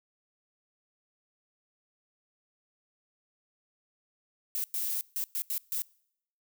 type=noise bursts at uneven times; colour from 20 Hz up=violet; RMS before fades=-32 dBFS; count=6; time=4.55-4.64 / 4.74-5.01 / 5.16-5.24 / 5.35-5.42 / 5.5-5.58 / 5.72-5.82 s; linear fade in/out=0 ms; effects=noise-tail reverb RT60 0.7 s tail -25 dB re dry